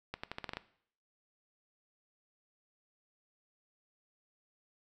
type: accelerating click train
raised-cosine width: 0.3 ms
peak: -22 dBFS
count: 8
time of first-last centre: 0.14-0.57 s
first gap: 95 ms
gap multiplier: 0.85
effects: noise-tail reverb RT60 0.6 s tail -17 dB re dry